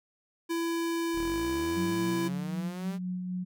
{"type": "tone", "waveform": "square", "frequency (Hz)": 334.3, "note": "E4", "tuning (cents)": 24, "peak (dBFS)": -29, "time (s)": [0.49, 2.29], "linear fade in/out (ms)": 20}
{"type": "linear sweep", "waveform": "sawtooth", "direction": "up", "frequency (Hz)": [30.87, 201.7], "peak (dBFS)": -34, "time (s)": [1.13, 2.99], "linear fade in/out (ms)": 50}
{"type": "tone with tremolo", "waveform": "sine", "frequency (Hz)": 181.9, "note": "F#3", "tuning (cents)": -29, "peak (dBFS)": -30, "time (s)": [1.76, 3.45], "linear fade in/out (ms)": 20, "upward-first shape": "sine", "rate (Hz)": 3.9, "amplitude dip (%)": 30}
{"effects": []}